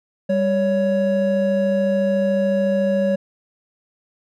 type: tone pair together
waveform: triangle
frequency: 197.28 / 558 Hz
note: G3 / C#5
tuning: +11 / +11 cents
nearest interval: octave + tritone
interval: 1800 cents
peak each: -18 / -16 dBFS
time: 0.29-3.16 s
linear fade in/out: 10 ms
effects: none